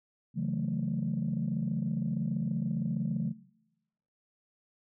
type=chord; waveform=sine; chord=F# minor seventh; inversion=second; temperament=equal; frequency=138.59 / 164.81 / 185 / 220 Hz; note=C#3 / E3 / F#3 / A3; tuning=0 / 0 / 0 / 0 cents; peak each=-34 dBFS; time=0.34-3.34 s; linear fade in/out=50 ms; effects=noise-tail reverb RT60 0.9 s tail -21 dB re dry + tanh soft clip ceiling -22 dBFS